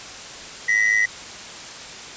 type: ring-modulated tone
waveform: triangle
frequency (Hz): 1950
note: B6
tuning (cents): -23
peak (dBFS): -11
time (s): 0.68-1.06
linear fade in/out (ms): 10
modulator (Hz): 53.2
effects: white hiss -36 dBFS RMS until 2.16 s + resampled to 16000 Hz